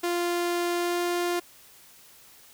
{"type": "tone with pitch glide", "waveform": "sawtooth", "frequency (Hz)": [348.2, 350.2], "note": ["F4", "F4"], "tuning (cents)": [-5, 5], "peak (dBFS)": -21, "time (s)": [0.03, 1.4], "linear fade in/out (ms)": 10, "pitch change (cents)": 10, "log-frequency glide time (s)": [0.76, 1], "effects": ["white hiss -53 dBFS RMS until 2.53 s"]}